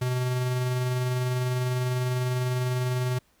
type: tone with tremolo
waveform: square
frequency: 126 Hz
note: B2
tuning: 35 cents sharp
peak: -24 dBFS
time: 0.01-3.19 s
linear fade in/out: 10 ms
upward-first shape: sine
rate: 20 Hz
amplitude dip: 25%
effects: pink hiss -65 dBFS RMS until 3.4 s